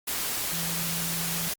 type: tone in noise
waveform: sine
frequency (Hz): 167.6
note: E3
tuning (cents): +29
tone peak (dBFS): -34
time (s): 0.52-1.49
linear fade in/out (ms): 10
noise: white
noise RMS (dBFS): -30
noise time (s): 0.07-1.54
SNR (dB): -7
effects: Opus 48 kbps